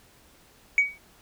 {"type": "tone with exponential decay", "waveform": "sine", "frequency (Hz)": 2258, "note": "C#7", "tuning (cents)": 31, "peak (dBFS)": -12, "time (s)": [0.78, 0.98], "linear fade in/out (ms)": 1, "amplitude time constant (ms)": 42, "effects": ["tanh soft clip ceiling -12 dBFS", "pink hiss -57 dBFS RMS until 1.21 s"]}